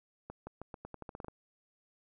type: accelerating click train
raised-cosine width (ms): 1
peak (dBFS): -29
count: 12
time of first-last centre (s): 0.3-1.283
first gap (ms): 170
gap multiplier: 0.86
effects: none